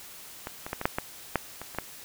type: clicks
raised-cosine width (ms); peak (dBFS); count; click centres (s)
0.5; -19 / -20 / -15 / -17 / -7 / -12 / -8 / -22 / -27 / -13; 10; 0.471 / 0.665 / 0.731 / 0.814 / 0.855 / 0.985 / 1.357 / 1.616 / 1.748 / 1.786
effects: white hiss -46 dBFS RMS until 2.04 s